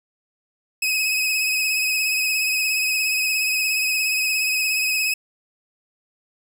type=tone with vibrato; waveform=sawtooth; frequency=2546 Hz; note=D#7; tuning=39 cents sharp; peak=-16 dBFS; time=0.82-5.14 s; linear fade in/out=5 ms; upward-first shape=sine; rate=17 Hz; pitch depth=36 cents each way; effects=none